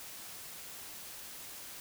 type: silence
effects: white hiss -47 dBFS RMS until 1.8 s